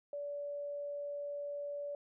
sine tone, 576 Hz, D5, 34 cents flat, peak -38 dBFS, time 0.13-1.95 s, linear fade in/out 2 ms, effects none

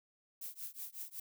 violet noise with tremolo, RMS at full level -42 dBFS, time 0.41-1.2 s, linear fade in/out 5 ms, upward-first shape triangle, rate 5.4 Hz, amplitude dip 100%, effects none

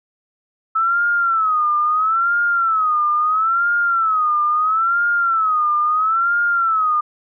sine tone with vibrato, 1303 Hz, E6, 20 cents flat, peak -14 dBFS, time 0.75-7.01 s, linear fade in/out 10 ms, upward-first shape sine, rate 0.75 Hz, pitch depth 140 cents each way, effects none

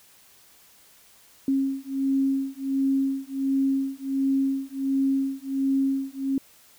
sine beating tone pair, 270.1 / 271.5 Hz, C#4 / C#4, -45 / -36 cents, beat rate 1.4 Hz, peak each -25 dBFS, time 1.48-6.38 s, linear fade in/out 2 ms, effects white hiss -55 dBFS RMS until 6.78 s

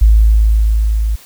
sine tone with level ramp, 54 Hz, A1, 32 cents flat, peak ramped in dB -3 to -12 dBFS, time 0.01-1.16 s, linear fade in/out 10 ms, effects white hiss -41 dBFS RMS until 1.25 s

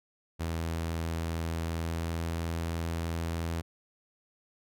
sawtooth tone with pitch glide, 82.41 to 83.13 Hz, E2 to E2, 0 to +15 cents, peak -27 dBFS, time 0.39-3.62 s, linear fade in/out 20 ms, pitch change +15 cents, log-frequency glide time 1.65-2.21 s, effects none

